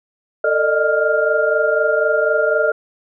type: tone cluster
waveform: sine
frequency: 447.1 / 598 / 622 / 1401 Hz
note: A4 / D5 / D#5 / F6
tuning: +28 / +31 / -1 / +5 cents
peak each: -19 dBFS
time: 0.44-2.72 s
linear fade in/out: 5 ms
effects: none